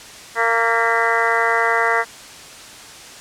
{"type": "harmonic tone with a mistuned harmonic", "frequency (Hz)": 230, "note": "A#3", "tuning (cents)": -23, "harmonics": [2, 3, 4, 5, 6, 7, 8, 9], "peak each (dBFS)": [-23, -23, -23, -23, -23, -23, -23, -23], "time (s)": [0.35, 2.05], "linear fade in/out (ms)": 50, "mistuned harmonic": 9, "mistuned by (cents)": -62, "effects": ["white hiss -38 dBFS RMS until 3.2 s", "low-pass 8000 Hz 12 dB/octave"]}